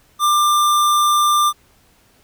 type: tone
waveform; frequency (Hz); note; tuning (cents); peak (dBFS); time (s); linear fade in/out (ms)
square; 1190; D6; +22; -13; 0.19-1.53; 50
effects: pink hiss -55 dBFS RMS until 2.23 s